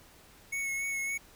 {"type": "tone with vibrato", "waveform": "square", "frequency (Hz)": 2200, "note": "C#7", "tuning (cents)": -14, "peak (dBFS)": -32, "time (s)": [0.52, 1.18], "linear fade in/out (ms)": 10, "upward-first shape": "sine", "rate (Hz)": 3.6, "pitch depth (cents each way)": 19, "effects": ["pink hiss -57 dBFS RMS until 1.35 s"]}